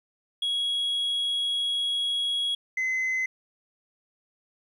sine tone pair in turn, 3322 / 2045 Hz, G#7 / C7, 0 / -40 cents, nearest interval minor sixth, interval 840 cents, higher first, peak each -22 / -22 dBFS, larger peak neither, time 0.42-2.55 / 2.77-3.26 s, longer first, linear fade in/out 5 ms, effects tanh soft clip ceiling -23 dBFS + 10-bit

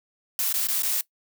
blue noise with dropouts, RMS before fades -25 dBFS, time 0.39-1.01 s, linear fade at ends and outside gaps 1 ms, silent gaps 0.527-0.54 / 0.671-0.685 / 0.822-0.832 s, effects noise-tail reverb RT60 0.1 s tail -20 dB re dry

